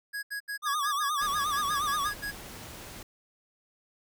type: tone bursts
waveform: square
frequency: 1661.2 Hz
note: G#6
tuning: in tune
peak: -33 dBFS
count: 13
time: 0.13-2.318 s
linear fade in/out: 20 ms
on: 100 ms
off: 74 ms
type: tone with vibrato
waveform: square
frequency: 1174.7 Hz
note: D6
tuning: in tune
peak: -28 dBFS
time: 0.62-2.12 s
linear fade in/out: 50 ms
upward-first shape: sine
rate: 8.4 Hz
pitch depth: 95 cents each way
type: noise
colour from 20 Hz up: pink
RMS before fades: -44 dBFS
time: 1.21-3.03 s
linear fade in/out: 5 ms
effects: none